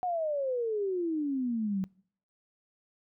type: exponential sweep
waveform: sine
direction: down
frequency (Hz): 740 to 185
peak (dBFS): -28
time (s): 0.03-1.84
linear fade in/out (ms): 0
effects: noise-tail reverb RT60 0.6 s tail -25 dB re dry